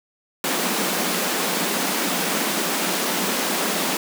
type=high-pass noise; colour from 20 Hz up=pink; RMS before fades=-23 dBFS; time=0.44-3.97 s; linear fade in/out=2 ms; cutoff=170 Hz; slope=96 dB/octave; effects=none